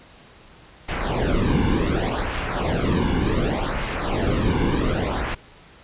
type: noise with flanger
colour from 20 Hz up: brown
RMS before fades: -22 dBFS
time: 0.88-5.35 s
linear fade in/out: 10 ms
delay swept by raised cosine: 0.2 to 1.6 ms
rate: 0.67 Hz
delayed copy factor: -0.75
effects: pink hiss -48 dBFS RMS until 5.83 s + resampled to 8000 Hz